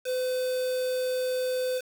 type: tone with quantisation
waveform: triangle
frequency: 508 Hz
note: B4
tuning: 49 cents sharp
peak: -24 dBFS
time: 0.04-1.82 s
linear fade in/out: 50 ms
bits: 6
effects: none